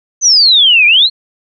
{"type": "exponential two-way sweep", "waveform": "sine", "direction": "down then up", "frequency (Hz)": [6272, 2349, 4342], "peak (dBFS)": -4, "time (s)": [0.21, 1.1], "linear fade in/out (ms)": 50, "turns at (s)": 0.86, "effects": []}